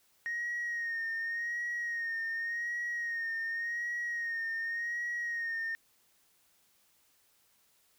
sine tone with vibrato, 1864.7 Hz, A#6, in tune, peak -31 dBFS, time 0.26-5.75 s, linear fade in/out 0 ms, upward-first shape sine, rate 0.88 Hz, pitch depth 41 cents each way, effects tanh soft clip ceiling -30 dBFS + white hiss -69 dBFS RMS until 7.98 s

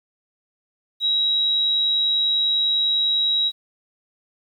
sine tone, 3850 Hz, B7, 45 cents flat, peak -17 dBFS, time 1-3.52 s, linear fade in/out 50 ms, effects 9-bit

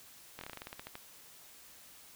slowing click train, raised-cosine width 0.3 ms, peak -27 dBFS, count 13, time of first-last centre 0.39-0.954 s, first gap 22 ms, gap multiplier 1.13, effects white hiss -56 dBFS RMS until 2.15 s

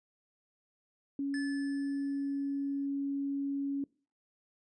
sine tone, 278.7 Hz, C#4, 9 cents sharp, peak -31 dBFS, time 1.19-3.84 s, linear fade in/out 2 ms
square tone with exponential decay, 1736 Hz, A6, 24 cents flat, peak -39 dBFS, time 1.34-2.86 s, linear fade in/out 1 ms, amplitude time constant 330 ms
effects noise-tail reverb RT60 0.4 s tail -23 dB re dry + resampled to 22050 Hz

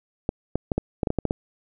clicks, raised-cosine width 2 ms, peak -9 dBFS, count 10, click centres 0.291 / 0.556 / 0.718 / 0.78 / 1.032 / 1.072 / 1.104 / 1.187 / 1.253 / 1.309 s, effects none

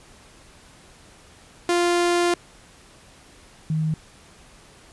sawtooth / sine tone pair in turn, 348.6 / 156.95 Hz, F4 / D#3, -3 / +15 cents, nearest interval octave + major second, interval 1382 cents, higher first, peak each -14 / -20 dBFS, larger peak first, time 1.69-2.34 / 3.7-3.94 s, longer first, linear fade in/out 2 ms, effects pink hiss -50 dBFS RMS until 4.92 s + resampled to 24000 Hz

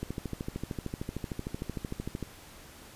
click train, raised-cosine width 3 ms, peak -21 dBFS, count 30, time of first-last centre 0.03-2.227 s, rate 13.2 Hz, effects pink hiss -51 dBFS RMS until 2.95 s + resampled to 32000 Hz

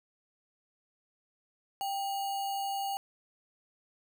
sine tone with sample-and-hold, 789 Hz, G5, 11 cents sharp, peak -31 dBFS, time 1.81-2.97 s, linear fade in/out 0 ms, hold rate 3675 Hz, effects none

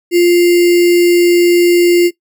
sine tone with sample-and-hold, 349.2 Hz, F4, in tune, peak -5 dBFS, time 0.11-2.11 s, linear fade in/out 50 ms, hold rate 2450 Hz, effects noise-tail reverb RT60 0.1 s tail -18 dB re dry

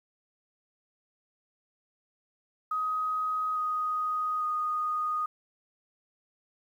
sine tone with pitch steps, 1258 / 1247.1 / 1236.4 Hz, D#6 / D#6 / D#6, +19 / +4 / -11 cents, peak -27 dBFS, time 2.71-5.26 s, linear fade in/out 5 ms, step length 850 ms, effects 10-bit

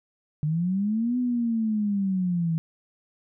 sine linear two-way sweep, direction up then down, 146.83 to 251 to 159.8 Hz, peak -22 dBFS, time 0.43-2.58 s, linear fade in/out 0 ms, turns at 1.18 s, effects none

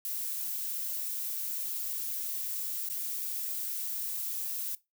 violet noise with dropouts, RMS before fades -35 dBFS, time 0.05-4.75 s, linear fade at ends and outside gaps 1 ms, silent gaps 2.888-2.899 s, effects noise-tail reverb RT60 0.2 s tail -19 dB re dry

